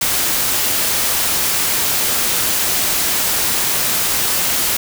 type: noise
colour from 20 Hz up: white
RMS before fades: -17 dBFS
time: 0.01-4.77 s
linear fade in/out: 5 ms
effects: none